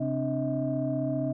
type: tone cluster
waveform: sine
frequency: 133.9 / 261.4 / 296.7 / 637 Hz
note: C3 / C4 / D4 / D#5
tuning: +40 / -1 / +18 / +41 cents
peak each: -31 dBFS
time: 0-1.33 s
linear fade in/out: 10 ms
effects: tanh soft clip ceiling -18 dBFS

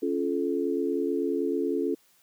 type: chord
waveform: sine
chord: Db augmented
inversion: none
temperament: just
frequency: 277.2 / 346.5 / 433.1 Hz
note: Db4 / F4 / A4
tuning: 0 / -14 / -27 cents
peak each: -29 dBFS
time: 0.02-1.95 s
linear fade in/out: 10 ms
effects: white hiss -63 dBFS RMS until 2.22 s + high-pass 100 Hz 12 dB/octave

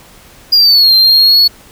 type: exponential two-way sweep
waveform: triangle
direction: down then up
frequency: 4883 to 4136 to 4407 Hz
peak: -3 dBFS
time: 0.52-1.48 s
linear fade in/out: 10 ms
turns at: 0.95 s
effects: pink hiss -40 dBFS RMS until 1.71 s

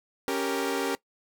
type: chord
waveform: sawtooth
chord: G diminished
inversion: second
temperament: equal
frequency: 277.2 / 392 / 466.2 Hz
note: Db4 / G4 / Bb4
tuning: 0 / 0 / 0 cents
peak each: -27 dBFS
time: 0.28-0.95 s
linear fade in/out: 0 ms
effects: noise-tail reverb RT60 0.1 s tail -20 dB re dry

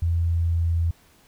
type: tone with pitch glide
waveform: sine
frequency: 84.3 to 83.72 Hz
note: E2 to E2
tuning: +39 to +27 cents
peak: -19 dBFS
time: 0.02-0.91 s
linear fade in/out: 5 ms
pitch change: -12 cents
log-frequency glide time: 0.24-0.75 s
effects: pink hiss -57 dBFS RMS until 1.27 s

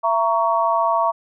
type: chord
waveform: sine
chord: A# diminished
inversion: second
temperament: just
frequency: 671.3 / 932.3 / 1118.8 Hz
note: E5 / A#5 / C#6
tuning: +31 / 0 / +16 cents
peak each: -20 dBFS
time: 0.03-1.12 s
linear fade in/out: 20 ms
effects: none

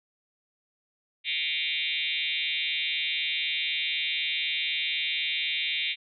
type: tone with frequency modulation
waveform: sine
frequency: 2960 Hz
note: F#7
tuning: in tune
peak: -26 dBFS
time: 1.24-5.96 s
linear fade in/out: 50 ms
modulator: 156 Hz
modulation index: 5.5
effects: none

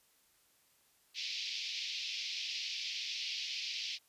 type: band-pass noise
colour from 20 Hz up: white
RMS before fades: -40 dBFS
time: 1.14-3.99 s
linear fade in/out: 50 ms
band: 2300 to 5300 Hz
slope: 48 dB/octave
effects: white hiss -70 dBFS RMS until 4.08 s + resampled to 32000 Hz

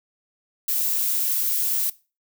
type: noise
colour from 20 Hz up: violet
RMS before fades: -23 dBFS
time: 0.68-1.9 s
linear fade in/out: 5 ms
effects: noise-tail reverb RT60 0.3 s tail -19 dB re dry

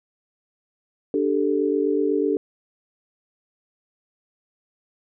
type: chord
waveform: sine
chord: D suspended fourth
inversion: none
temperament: equal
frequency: 293.7 / 392 / 440 Hz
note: D4 / G4 / A4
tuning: 0 / 0 / 0 cents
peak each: -23 dBFS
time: 1.14-2.37 s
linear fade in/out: 2 ms
effects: none

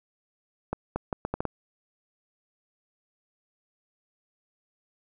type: accelerating click train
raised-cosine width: 1 ms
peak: -14 dBFS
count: 7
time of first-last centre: 0.73-1.453 s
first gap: 230 ms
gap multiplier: 0.73
effects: none

